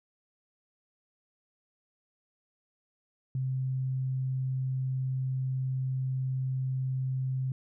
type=tone; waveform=sine; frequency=130.8 Hz; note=C3; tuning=in tune; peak=-28 dBFS; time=3.35-7.52 s; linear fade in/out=2 ms; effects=none